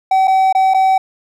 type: tone with dropouts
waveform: triangle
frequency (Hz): 763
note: G5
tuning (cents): -47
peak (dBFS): -7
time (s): 0.11-0.98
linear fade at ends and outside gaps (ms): 5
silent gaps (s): 0.274-0.278 / 0.527-0.549 / 0.738-0.744
effects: none